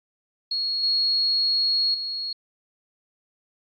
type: tone with level steps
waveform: sine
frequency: 4314 Hz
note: C#8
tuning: 48 cents flat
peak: -23 / -19 / -27 dBFS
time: 0.51-2.33 s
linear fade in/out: 5 ms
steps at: 0.83 / 1.94 s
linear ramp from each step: 5 ms
effects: AAC 48 kbps